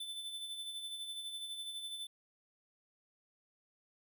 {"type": "tone with tremolo", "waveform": "square", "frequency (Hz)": 3520, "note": "A7", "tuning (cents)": 0, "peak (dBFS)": -40, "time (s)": [0, 2.07], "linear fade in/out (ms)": 5, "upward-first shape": "sine", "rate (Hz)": 12, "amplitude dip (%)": 45, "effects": []}